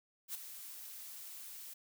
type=noise with ADSR envelope; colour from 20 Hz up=blue; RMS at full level=-39 dBFS; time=0.28-1.74 s; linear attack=65 ms; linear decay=12 ms; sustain=-10 dB; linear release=10 ms; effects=none